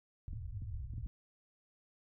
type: low-pass noise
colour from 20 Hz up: white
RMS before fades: -42 dBFS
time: 0.28-1.07 s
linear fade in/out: 0 ms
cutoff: 120 Hz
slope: 96 dB/octave
type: clicks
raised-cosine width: 5 ms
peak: -37 dBFS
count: 5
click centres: 0.333 / 0.621 / 0.937 / 0.981 / 1.063 s
effects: none